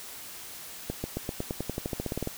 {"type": "accelerating click train", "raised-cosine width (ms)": 2, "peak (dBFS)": -17, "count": 17, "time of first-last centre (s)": [0.9, 2.274], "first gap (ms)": 140, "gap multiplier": 0.93, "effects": ["white hiss -43 dBFS RMS until 2.37 s"]}